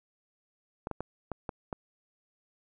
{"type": "clicks", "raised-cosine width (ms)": 1, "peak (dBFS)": -20, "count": 6, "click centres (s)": [0.871, 0.913, 1.006, 1.317, 1.492, 1.728], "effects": []}